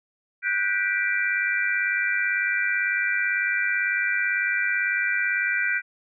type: chord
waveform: sine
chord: G major seventh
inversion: third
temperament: just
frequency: 1470 / 1568 / 1960 / 2352 Hz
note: F#6 / G6 / B6 / D7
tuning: -12 / 0 / -14 / +2 cents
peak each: -27 dBFS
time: 0.42-5.82 s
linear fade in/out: 50 ms
effects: none